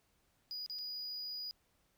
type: tone with dropouts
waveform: triangle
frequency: 4917 Hz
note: D#8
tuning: 21 cents flat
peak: -39 dBFS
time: 0.51-1.51 s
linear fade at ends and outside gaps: 0 ms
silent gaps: 0.662-0.698 / 0.786-0.789 s
effects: pink hiss -75 dBFS RMS until 1.97 s